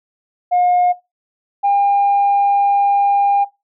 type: tone pair in turn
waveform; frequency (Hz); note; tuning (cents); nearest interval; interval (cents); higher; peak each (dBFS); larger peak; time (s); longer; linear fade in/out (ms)
sine; 716 / 803.7; F5 / G5; +43 / +43; major second; 200; second; -10; neither; 0.51-0.93 / 1.63-3.45; second; 20
effects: noise-tail reverb RT60 0.2 s tail -17 dB re dry + tanh soft clip ceiling -8 dBFS